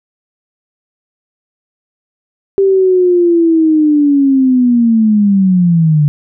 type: linear sweep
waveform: sine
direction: down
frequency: 394.1 to 144.7 Hz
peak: -6 dBFS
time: 2.58-6.08 s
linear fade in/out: 0 ms
effects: none